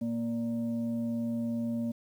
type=tone with frequency modulation; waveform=sine; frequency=233.1 Hz; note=A#3; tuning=in tune; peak=-29 dBFS; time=0.01-1.92 s; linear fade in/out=10 ms; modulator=349 Hz; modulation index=0.44; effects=10-bit